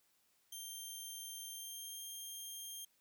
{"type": "tone with pitch glide", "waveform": "10% pulse", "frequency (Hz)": [3163, 3196], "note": ["G7", "G7"], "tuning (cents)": [15, 33], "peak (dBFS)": -38, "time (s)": [0.52, 2.85], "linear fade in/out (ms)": 5, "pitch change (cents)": 18, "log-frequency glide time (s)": [1.48, 2.02], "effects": ["white hiss -75 dBFS RMS until 3 s"]}